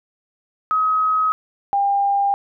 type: tone pair in turn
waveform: sine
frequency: 1270 / 800 Hz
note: D#6 / G5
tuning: +35 / +35 cents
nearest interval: minor sixth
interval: 800 cents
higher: first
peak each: -15 dBFS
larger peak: neither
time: 0.71-1.32 / 1.73-2.34 s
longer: neither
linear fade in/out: 0 ms
effects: none